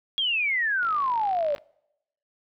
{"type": "exponential sweep", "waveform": "sine", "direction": "down", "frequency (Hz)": [3322, 561], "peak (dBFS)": -22, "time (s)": [0.18, 1.55], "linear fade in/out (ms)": 0}
{"type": "click train", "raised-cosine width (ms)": 0.3, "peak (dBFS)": -27, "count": 40, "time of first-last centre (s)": [0.83, 1.581], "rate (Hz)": 51.9}
{"effects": ["noise-tail reverb RT60 0.8 s tail -25 dB re dry"]}